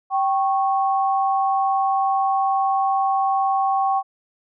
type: tone pair together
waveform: sine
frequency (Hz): 778 / 1100.3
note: G5 / C#6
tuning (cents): -13 / -13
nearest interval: tritone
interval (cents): 600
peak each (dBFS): -18 / -23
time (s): 0.1-4.03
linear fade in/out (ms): 50
effects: none